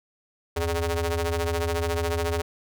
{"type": "ring-modulated tone", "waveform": "sawtooth", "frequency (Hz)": 170, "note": "F3", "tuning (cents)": -46, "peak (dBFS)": -17, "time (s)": [0.56, 2.42], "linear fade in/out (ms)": 10, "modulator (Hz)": 248, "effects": []}